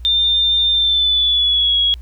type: tone with pitch glide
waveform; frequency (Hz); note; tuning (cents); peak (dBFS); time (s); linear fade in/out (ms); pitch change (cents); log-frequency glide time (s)
sine; 3603 to 3323; A7 to G#7; +40 to 0; -12; 0.05-1.94; 0; -140; 0.7-1.78
effects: added 60 Hz sine -30 dBFS peak until 2.01 s + pink hiss -57 dBFS RMS until 2.01 s